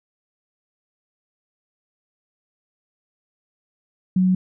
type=tone; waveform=sine; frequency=185 Hz; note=F#3; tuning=in tune; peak=-14 dBFS; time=4.16-4.35 s; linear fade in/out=5 ms; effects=none